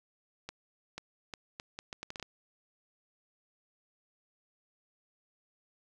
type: accelerating click train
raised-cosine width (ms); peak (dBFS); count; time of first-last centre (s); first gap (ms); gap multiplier
0.2; -23; 11; 0.49-2.227; 490; 0.73
effects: none